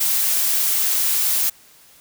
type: noise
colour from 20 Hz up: blue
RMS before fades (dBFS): -19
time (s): 0-1.5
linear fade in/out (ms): 10
effects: white hiss -50 dBFS RMS until 2 s